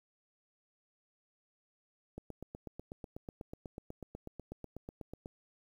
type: click train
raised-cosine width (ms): 2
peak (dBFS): -30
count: 26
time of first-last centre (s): 2.18-5.259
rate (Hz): 8.12
effects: 10-bit